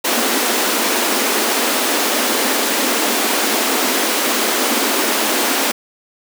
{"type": "high-pass noise", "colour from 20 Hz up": "pink", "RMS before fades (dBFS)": -17, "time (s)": [0.04, 5.72], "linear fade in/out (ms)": 10, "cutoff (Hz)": 220, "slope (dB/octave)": 96, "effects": []}